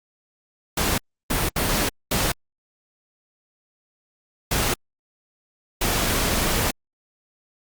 pink noise bursts at uneven times, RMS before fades -22 dBFS, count 6, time 0.77-0.98 / 1.3-1.49 / 1.56-1.89 / 2.11-2.32 / 4.51-4.74 / 5.81-6.71 s, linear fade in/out 5 ms, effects Opus 48 kbps

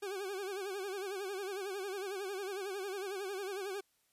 40% pulse tone with vibrato, 390.1 Hz, G4, 8 cents flat, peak -37 dBFS, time 0.02-3.81 s, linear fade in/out 10 ms, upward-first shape sine, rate 11 Hz, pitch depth 100 cents each way, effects white hiss -75 dBFS RMS until 4.12 s + resampled to 32000 Hz

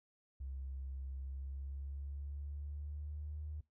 triangle tone with pitch glide, 66.8 to 75.85 Hz, C2 to D#2, +36 to -44 cents, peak -37 dBFS, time 0.4-3.61 s, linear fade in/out 10 ms, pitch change +220 cents, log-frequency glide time 1.2-3.46 s, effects noise-tail reverb RT60 0.2 s tail -25 dB re dry + tanh soft clip ceiling -39 dBFS

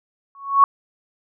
sine tone with exponential growth, 1108.7 Hz, C#6, in tune, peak -5 dBFS, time 0.35-0.64 s, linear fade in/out 1 ms, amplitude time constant 63 ms, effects none

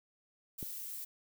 violet noise, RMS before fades -43 dBFS, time 0.58-1.05 s, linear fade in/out 10 ms
click, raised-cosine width 3 ms, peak -30 dBFS, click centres 0.628 s
effects none

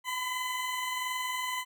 20% pulse tone pair together, 991.6 / 1013 Hz, B5 / B5, +7 / +44 cents, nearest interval unison, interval 37 cents, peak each -35 / -27 dBFS, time 0.04-1.65 s, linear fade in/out 50 ms, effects none

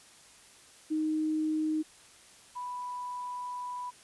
sine tone pair in turn, 311.1 / 987.7 Hz, D#4 / B5, 0 / 0 cents, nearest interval octave + minor sixth, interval 2000 cents, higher second, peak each -27 / -35 dBFS, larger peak first, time 0.9-1.83 / 2.55-3.91 s, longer second, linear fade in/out 20 ms, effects white hiss -56 dBFS RMS until 4.03 s + resampled to 24000 Hz

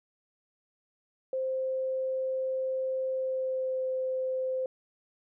sine tone with pitch glide, 523 to 518.5 Hz, C5 to C5, -1 to -16 cents, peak -28 dBFS, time 1.33-4.66 s, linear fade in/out 2 ms, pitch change -15 cents, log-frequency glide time 3.1-3.86 s, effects none

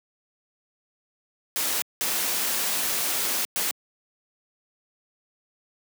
white noise bursts at uneven times, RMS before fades -26 dBFS, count 3, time 1.56-1.82 / 2.01-3.45 / 3.56-3.71 s, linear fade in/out 0 ms, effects high-pass 200 Hz 12 dB/octave

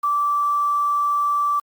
sine tone with quantisation, 1164 Hz, D6, 16 cents flat, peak -17 dBFS, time 0.03-1.6 s, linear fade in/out 10 ms, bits 7, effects Opus 48 kbps

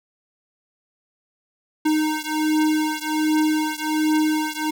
square beating tone pair, 308.5 / 309.8 Hz, D#4 / D#4, -15 / -7 cents, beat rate 1.3 Hz, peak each -22 / -23 dBFS, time 1.85-4.71 s, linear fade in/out 10 ms, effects none

